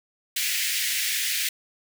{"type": "high-pass noise", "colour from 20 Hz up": "pink", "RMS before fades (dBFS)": -26, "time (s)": [0.36, 1.49], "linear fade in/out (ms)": 5, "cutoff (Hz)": 1800, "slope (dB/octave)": 48, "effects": []}